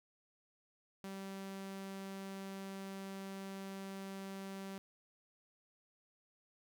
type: tone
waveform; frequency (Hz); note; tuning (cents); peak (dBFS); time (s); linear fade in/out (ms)
sawtooth; 194.1; G3; -17; -40; 1.04-4.78; 0
effects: none